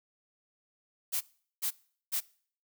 blue noise bursts, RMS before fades -31 dBFS, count 3, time 1.12-2.207 s, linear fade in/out 20 ms, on 89 ms, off 410 ms, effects noise-tail reverb RT60 0.5 s tail -22 dB re dry

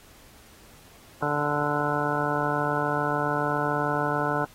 harmonic tone, 146.83 Hz, D3, in tune, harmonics 1 / 2 / 3 / 4 / 5 / 6 / 7 / 9 / 10, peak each -32 / -32 / -32 / -32 / -32 / -32 / -32 / -32 / -32 dBFS, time 1.22-4.45 s, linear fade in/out 5 ms, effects pink hiss -53 dBFS RMS until 4.54 s + AAC 48 kbps

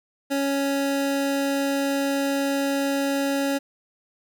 25% pulse tone, 277.6 Hz, C#4, 3 cents sharp, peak -18 dBFS, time 0.3-3.59 s, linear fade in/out 20 ms, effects none

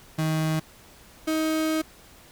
35% pulse tone pair in turn, 157.7 / 315.4 Hz, D#3 / D#4, +24 / +24 cents, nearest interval octave, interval 1200 cents, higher second, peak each -21 dBFS, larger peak neither, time 0.18-0.6 / 1.27-1.82 s, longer second, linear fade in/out 10 ms, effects pink hiss -51 dBFS RMS until 2.31 s

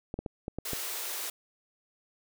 clicks, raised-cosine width 2 ms, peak -21 dBFS, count 6, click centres 0.141 / 0.19 / 0.262 / 0.481 / 0.586 / 0.733 s
white high-pass noise, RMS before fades -36 dBFS, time 0.65-1.3 s, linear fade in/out 5 ms, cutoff 330 Hz, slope 96 dB/octave
effects none

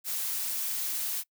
blue noise, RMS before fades -32 dBFS, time 0.04-1.24 s, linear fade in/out 50 ms, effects noise-tail reverb RT60 0.1 s tail -24 dB re dry

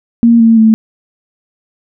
sine tone with pitch steps, 233.1 / 227 / 221 Hz, A#3 / A#3 / A3, 0 / -46 / +8 cents, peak -3 dBFS, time 0.23-0.74 s, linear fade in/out 0 ms, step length 170 ms, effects none

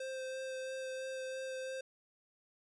square tone with vibrato, 523.3 Hz, C5, in tune, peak -40 dBFS, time 0-1.81 s, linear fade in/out 5 ms, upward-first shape sine, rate 3 Hz, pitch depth 11 cents each way, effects resampled to 22050 Hz

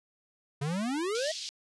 square exponential sweep, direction up, 135.5 to 658 Hz, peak -30 dBFS, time 0.61-1.32 s, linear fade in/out 10 ms
white band-pass noise, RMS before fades -39 dBFS, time 1.15-1.49 s, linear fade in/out 0 ms, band 3300 to 5500 Hz, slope 24 dB/octave
effects resampled to 24000 Hz

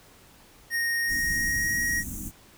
square tone with pitch glide, 1859 to 1891.5 Hz, A#6 to A#6, -5 to +25 cents, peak -25 dBFS, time 0.7-2.04 s, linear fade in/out 50 ms, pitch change +30 cents, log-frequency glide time 1.01-1.79 s
pink band-stop noise, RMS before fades -35 dBFS, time 1.07-2.32 s, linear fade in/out 50 ms, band 330 to 6100 Hz, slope 96 dB/octave
effects pink hiss -54 dBFS RMS until 2.57 s

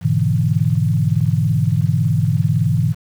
sine chord, E dominant seventh, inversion first, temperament equal, 103.83 / 123.47 / 146.83 / 164.81 Hz, G#2 / B2 / D3 / E3, 0 / 0 / 0 / 0 cents, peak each -19 dBFS, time 0.01-2.95 s, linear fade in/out 50 ms, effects 7-bit

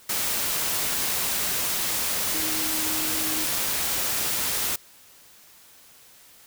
sine tone in noise, 312.6 Hz, D#4, 8 cents sharp, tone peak -34 dBFS, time 2.34-3.45 s, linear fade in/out 5 ms, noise white, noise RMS -26 dBFS, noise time 0.09-4.76 s, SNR -11 dB, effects white hiss -52 dBFS RMS until 6.46 s

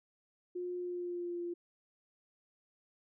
sine tone with pitch glide, 357.3 to 346.9 Hz, F4 to F4, +40 to -12 cents, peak -36 dBFS, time 0.55-1.54 s, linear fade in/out 10 ms, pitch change -52 cents, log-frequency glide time 0.77-1.41 s, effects none

